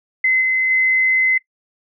sine tone with level steps, 2049 Hz, C7, 37 cents flat, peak -12 / -14 / -12 dBFS, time 0.24-1.38 s, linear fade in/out 5 ms, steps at 0.41 / 0.7 s, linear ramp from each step 10 ms, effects noise-tail reverb RT60 0.1 s tail -22 dB re dry

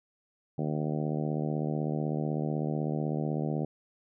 harmonic tone, 76 Hz, D#2, 40 cents flat, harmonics 2 / 3 / 4 / 5 / 6 / 7 / 8 / 9 / 10, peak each -31 / -35 / -37 / -39 / -41 / -42 / -43 / -44 / -45 dBFS, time 0.58-3.65 s, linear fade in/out 5 ms, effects none

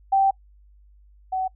sine tone pair in turn, 779 / 752.9 Hz, G5 / F#5, -11 / +30 cents, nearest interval minor second, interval 59 cents, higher first, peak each -15 / -22 dBFS, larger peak first, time 0.12-0.31 / 1.32-1.48 s, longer first, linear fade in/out 10 ms, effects noise-tail reverb RT60 0.1 s tail -24 dB re dry + added 50 Hz sine -50 dBFS peak until 1.55 s

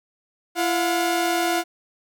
sawtooth tone pair together, 338.8 / 717.9 Hz, E4 / F5, +48 / +48 cents, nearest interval octave + minor second, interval 1300 cents, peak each -19 / -19 dBFS, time 0.55-1.64 s, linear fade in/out 50 ms, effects none

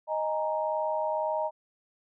sine chord, D# suspended fourth, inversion none, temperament equal, 622.3 / 830.6 / 932.3 Hz, D#5 / G#5 / A#5, 0 / 0 / 0 cents, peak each -29 / -35 / -31 dBFS, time 0.07-1.51 s, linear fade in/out 50 ms, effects none

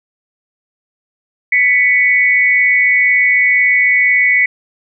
sine tone pair together, 1986 / 2228 Hz, B6 / C#7, +9 / +8 cents, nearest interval major second, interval 199 cents, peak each -11 dBFS, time 1.52-4.46 s, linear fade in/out 5 ms, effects none

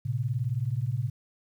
sine beating tone pair, 112.5 / 131.5 Hz, A2 / C3, +39 / +9 cents, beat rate 19 Hz, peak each -29 dBFS, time 0.05-1.1 s, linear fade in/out 10 ms, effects 10-bit

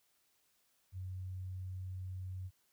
sine tone, 92.8 Hz, F#2, 6 cents sharp, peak -40 dBFS, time 0.92-2.51 s, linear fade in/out 50 ms, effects white hiss -75 dBFS RMS until 2.72 s

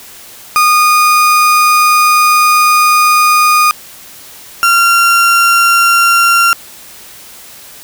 35% pulse tone pair in turn, 1228 / 1378.4 Hz, D#6 / F6, -23 / -23 cents, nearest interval major second, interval 200 cents, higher second, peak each -4 dBFS, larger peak neither, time 0.56-3.71 / 4.63-6.53 s, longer first, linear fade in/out 0 ms, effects white hiss -34 dBFS RMS until 7.83 s

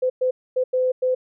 sine tone bursts at uneven times, 510 Hz, C5, 44 cents flat, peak -17 dBFS, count 5, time 0.02-0.1 / 0.21-0.31 / 0.56-0.64 / 0.73-0.92 / 1.02-1.15 s, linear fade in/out 10 ms, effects none

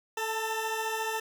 20% pulse tone pair together, 440 / 894.1 Hz, A4 / A5, 0 / +28 cents, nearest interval octave, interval 1228 cents, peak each -28 dBFS, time 0.17-1.2 s, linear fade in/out 5 ms, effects none

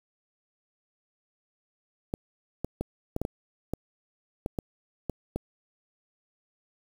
clicks, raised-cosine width 2 ms, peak -16 dBFS, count 11, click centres 2.139 / 2.646 / 2.81 / 3.164 / 3.216 / 3.251 / 3.736 / 4.461 / 4.588 / 5.097 / 5.36 s, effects 7-bit

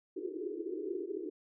white band-pass noise, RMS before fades -39 dBFS, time 0.16-1.3 s, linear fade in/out 10 ms, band 310 to 430 Hz, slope 96 dB/octave, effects none

